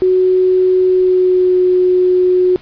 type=tone with pitch glide; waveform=sine; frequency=370 to 364.9 Hz; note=F#4 to F#4; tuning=0 to -24 cents; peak=-8 dBFS; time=0.02-2.56 s; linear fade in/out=0 ms; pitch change=-24 cents; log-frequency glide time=0.84-1.64 s; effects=pink hiss -41 dBFS RMS until 2.61 s + resampled to 11025 Hz

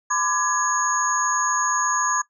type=tone cluster; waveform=sine; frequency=1013 / 1185 / 1674 / 6640 Hz; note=B5 / D6 / G#6 / G#8; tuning=+44 / +15 / +13 / -1 cents; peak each=-25 dBFS; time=0.1-2.22 s; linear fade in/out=10 ms; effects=noise-tail reverb RT60 0.1 s tail -18 dB re dry

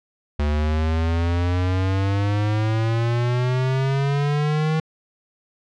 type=exponential sweep; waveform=square; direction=up; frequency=73 to 159 Hz; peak=-19 dBFS; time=0.39-4.8 s; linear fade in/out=5 ms; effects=low-pass 4000 Hz 12 dB/octave

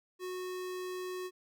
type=tone; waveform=square; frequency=366.7 Hz; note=F#4; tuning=15 cents flat; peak=-38 dBFS; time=0.19-1.31 s; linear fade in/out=50 ms; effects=none

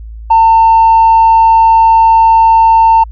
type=tone with tanh clipping; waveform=triangle; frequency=900 Hz; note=A5; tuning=39 cents sharp; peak=-3 dBFS; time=0.3-3.04 s; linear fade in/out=10 ms; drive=5 dB; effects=added 55 Hz sine -24 dBFS peak until 3.11 s

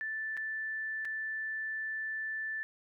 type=tone with dropouts; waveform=sine; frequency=1760 Hz; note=A6; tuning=in tune; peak=-34 dBFS; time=0.01-2.63 s; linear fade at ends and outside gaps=0 ms; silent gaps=0.368-0.374 / 1.049-1.053 s; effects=none

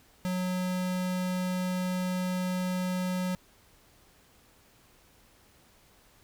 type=tone; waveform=square; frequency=182.9 Hz; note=F#3; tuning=20 cents flat; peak=-29 dBFS; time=0.25-3.35 s; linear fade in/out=0 ms; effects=pink hiss -61 dBFS RMS until 6.23 s

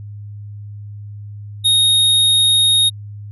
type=tone; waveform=square; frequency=3729 Hz; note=A#7; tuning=in tune; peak=-11 dBFS; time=1.64-2.9 s; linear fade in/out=20 ms; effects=added 103 Hz sine -29 dBFS peak until 3.31 s + resampled to 32000 Hz

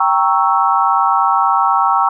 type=chord; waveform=sine; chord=G diminished seventh; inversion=none; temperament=equal; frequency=784 / 932.3 / 1108.7 / 1318.5 Hz; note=G5 / Bb5 / Db6 / Fb6; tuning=0 / 0 / 0 / 0 cents; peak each=-16 dBFS; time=0-2.09 s; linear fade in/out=5 ms; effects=none

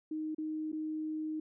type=tone with dropouts; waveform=sine; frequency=311.1 Hz; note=D#4; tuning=in tune; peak=-34 dBFS; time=0.11-1.4 s; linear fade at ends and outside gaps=5 ms; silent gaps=0.348-0.382 / 0.719-0.728 s; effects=none

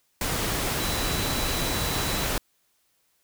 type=tone in noise; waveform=sine; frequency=3951 Hz; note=B7; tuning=in tune; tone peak=-35 dBFS; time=0.8-2.25 s; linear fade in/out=2 ms; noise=pink; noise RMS=-27 dBFS; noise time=0.21-2.38 s; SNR=-11 dB; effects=white hiss -69 dBFS RMS until 3.23 s

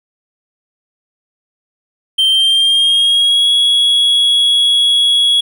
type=tone with pitch glide; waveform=triangle; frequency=3136 to 3342 Hz; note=G7 to G#7; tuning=0 to +10 cents; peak=-7 dBFS; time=2.18-5.41 s; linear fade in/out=10 ms; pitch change=+110 cents; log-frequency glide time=2.3-3.5 s; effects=none

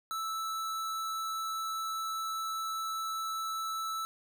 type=tone; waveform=square; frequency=1315 Hz; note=E6; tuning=5 cents flat; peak=-34 dBFS; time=0.11-4.05 s; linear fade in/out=0 ms; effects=none

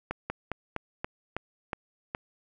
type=slowing click train; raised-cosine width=0.5 ms; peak=-16 dBFS; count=8; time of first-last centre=0.11-2.149 s; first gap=190 ms; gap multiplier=1.14; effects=none

